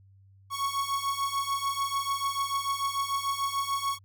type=beating tone pair; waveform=45% pulse; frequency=1104 / 1110.8 Hz; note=C#6 / C#6; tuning=-7 / +3 cents; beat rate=6.8 Hz; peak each=-32 / -30 dBFS; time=0.5-3.99 s; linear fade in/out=50 ms; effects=added 97 Hz sine -54 dBFS peak until 4.04 s